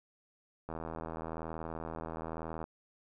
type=click train; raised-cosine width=1 ms; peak=-26 dBFS; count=159; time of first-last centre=0.69-2.641 s; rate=81 Hz; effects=none